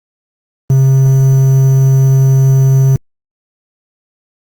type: tone with quantisation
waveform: triangle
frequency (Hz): 133.9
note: C3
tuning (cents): +40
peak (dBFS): -3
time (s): 0.7-2.96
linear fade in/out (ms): 2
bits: 5
effects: Opus 24 kbps